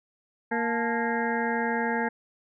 harmonic tone with a mistuned harmonic, 233.1 Hz, A#3, in tune, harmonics 1 / 2 / 3 / 4 / 6 / 7 / 8 / 9, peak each -30 / -31 / -36 / -30 / -41 / -32 / -36 / -40 dBFS, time 0.51-2.09 s, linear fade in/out 10 ms, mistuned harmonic 4, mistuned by -110 cents, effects none

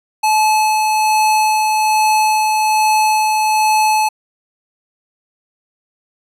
square tone with tremolo, 862 Hz, A5, 36 cents flat, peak -11 dBFS, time 0.23-4.09 s, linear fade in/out 10 ms, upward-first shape sine, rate 1.2 Hz, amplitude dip 25%, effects resampled to 32000 Hz

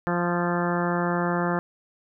harmonic tone with a mistuned harmonic, 174.61 Hz, F3, in tune, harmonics 1 / 2 / 3 / 4 / 5 / 6 / 7 / 8 / 9 / 10, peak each -26 / -29 / -31 / -32 / -33 / -34 / -34 / -35 / -36 / -36 dBFS, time 0.07-1.59 s, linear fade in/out 0 ms, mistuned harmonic 8, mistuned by -25 cents, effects none

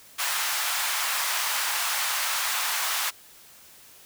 pink high-pass noise, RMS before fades -27 dBFS, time 0.18-3.11 s, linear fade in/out 20 ms, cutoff 900 Hz, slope 24 dB/octave, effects white hiss -51 dBFS RMS until 4.05 s

